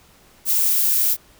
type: noise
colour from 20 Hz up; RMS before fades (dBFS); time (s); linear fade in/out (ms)
violet; -18; 0.45-1.17; 50
effects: pink hiss -52 dBFS RMS until 1.39 s